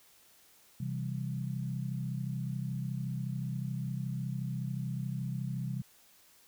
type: chord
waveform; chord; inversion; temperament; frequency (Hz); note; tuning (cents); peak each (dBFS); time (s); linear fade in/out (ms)
sine; C major; none; equal; 130.81 / 164.81 / 196; C3 / E3 / G3; 0 / 0 / 0; -35 / -39 / -40; 0.8-5.82; 5
effects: white hiss -62 dBFS RMS until 6.47 s